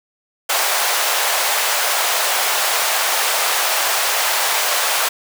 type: high-pass noise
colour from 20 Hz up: pink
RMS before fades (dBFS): -18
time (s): 0.49-5.09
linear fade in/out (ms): 10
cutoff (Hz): 620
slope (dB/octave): 24
effects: none